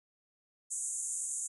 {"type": "band-pass noise", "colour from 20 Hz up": "pink", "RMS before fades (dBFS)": -37, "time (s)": [0.7, 1.48], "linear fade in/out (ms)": 20, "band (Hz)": [6600, 10000], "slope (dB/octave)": 96, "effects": []}